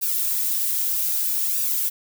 violet noise with flanger, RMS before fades -23 dBFS, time 0.01-1.9 s, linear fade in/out 20 ms, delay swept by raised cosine 0.94 to 6.54 ms, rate 0.63 Hz, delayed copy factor -0.9, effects none

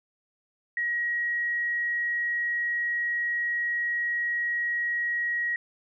sine tone, 1900 Hz, A#6, 33 cents sharp, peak -25 dBFS, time 0.77-5.56 s, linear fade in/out 2 ms, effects none

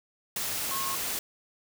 sine tone in noise, 1084 Hz, C#6, 39 cents flat, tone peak -33 dBFS, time 0.71-0.95 s, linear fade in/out 2 ms, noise white, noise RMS -32 dBFS, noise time 0.36-1.19 s, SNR -4 dB, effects none

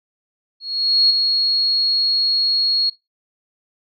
sine tone with ADSR envelope, 4311 Hz, C#8, 49 cents flat, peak -9 dBFS, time 0.6-2.9 s, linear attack 500 ms, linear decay 10 ms, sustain -5 dB, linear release 10 ms, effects noise-tail reverb RT60 0.2 s tail -17 dB re dry + MP3 96 kbps

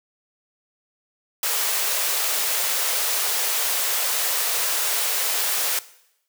white high-pass noise, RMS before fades -23 dBFS, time 1.43-5.79 s, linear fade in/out 2 ms, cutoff 410 Hz, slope 48 dB/octave, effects noise-tail reverb RT60 0.8 s tail -18 dB re dry

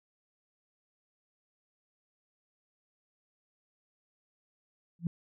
sine tone with exponential growth, 169.7 Hz, F3, 49 cents flat, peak -23 dBFS, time 4.99-5.07 s, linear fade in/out 2 ms, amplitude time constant 17 ms, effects none

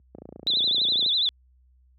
click train, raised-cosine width 2 ms, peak -26 dBFS, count 27, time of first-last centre 0.15-1.062 s, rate 28.5 Hz
sine tone with vibrato, 3729 Hz, A#7, in tune, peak -20 dBFS, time 0.47-1.29 s, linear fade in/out 0 ms, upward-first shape sine, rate 12 Hz, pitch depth 150 cents each way
effects added 63 Hz sine -41 dBFS peak until 1.98 s + high-pass 150 Hz 12 dB/octave

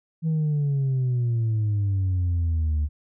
sine exponential sweep, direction down, 163.3 to 73.42 Hz, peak -18 dBFS, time 0.22-2.89 s, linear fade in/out 50 ms, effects tanh soft clip ceiling -19 dBFS

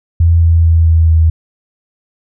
sine tone with pitch steps, 83.8 / 83.03 / 82.27 / 81.51 / 80.76 Hz, E2 / E2 / E2 / E2 / E2, +29 / +13 / -3 / -19 / -35 cents, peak -5 dBFS, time 0.2-1.3 s, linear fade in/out 5 ms, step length 220 ms, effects none

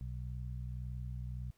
harmonic tone, 61.74 Hz, B1, in tune, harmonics 1 / 2 / 3, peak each -41 / -42 / -53 dBFS, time 0.01-1.51 s, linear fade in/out 0 ms, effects pink hiss -74 dBFS RMS until 1.57 s

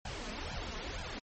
pink noise with flanger, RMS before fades -40 dBFS, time 0.05-1.19 s, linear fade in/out 5 ms, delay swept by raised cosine 1.2 to 4.7 ms, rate 2.1 Hz, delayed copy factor +0.85, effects low-pass 6000 Hz 12 dB/octave + MP3 32 kbps

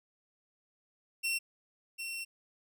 sawtooth tone pair in turn, 2716 / 2716 Hz, F7 / F7, -49 / -49 cents, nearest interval unison, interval 0 cents, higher neither, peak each -27 / -34 dBFS, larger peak first, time 1.23-1.39 / 1.98-2.25 s, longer second, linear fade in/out 20 ms, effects none

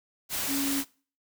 sine tone in noise, 277.2 Hz, C#4, in tune, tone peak -28 dBFS, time 0.47-0.84 s, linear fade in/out 50 ms, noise white, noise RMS -31 dBFS, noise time 0.29-0.85 s, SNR 0 dB, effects noise-tail reverb RT60 0.4 s tail -22 dB re dry

